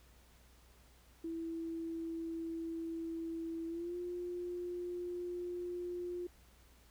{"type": "tone with pitch glide", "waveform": "sine", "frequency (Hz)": [329.6, 353.3], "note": ["E4", "F4"], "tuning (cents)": [0, 20], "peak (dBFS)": -38, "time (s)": [1.24, 6.27], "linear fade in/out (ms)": 5, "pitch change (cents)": 120, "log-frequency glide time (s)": [3.67, 3.96], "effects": ["added 60 Hz sine -63 dBFS peak until 6.9 s", "pink hiss -66 dBFS RMS until 6.9 s"]}